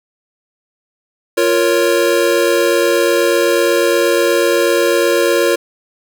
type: chord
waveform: square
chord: Bb minor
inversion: second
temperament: equal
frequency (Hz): 349.2 / 466.2 / 554.4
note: F4 / Bb4 / Db5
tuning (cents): 0 / 0 / 0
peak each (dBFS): -16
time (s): 1.37-5.56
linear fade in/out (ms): 10
effects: none